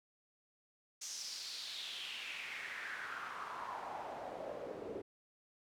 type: noise with band-pass filter sweep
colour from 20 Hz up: pink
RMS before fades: -45 dBFS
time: 1.01-5.02 s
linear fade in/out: 10 ms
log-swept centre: 6300 to 400 Hz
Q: 3.8
effects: none